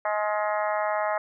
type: harmonic tone with a mistuned harmonic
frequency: 210.7 Hz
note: G#3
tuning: 25 cents sharp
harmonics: 3 / 4 / 5 / 6 / 7 / 8 / 9 / 10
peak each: -27 / -29 / -33 / -33 / -39 / -38 / -37 / -42 dBFS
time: 0.05-1.18 s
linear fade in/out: 2 ms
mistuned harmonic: 7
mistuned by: -59 cents
effects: none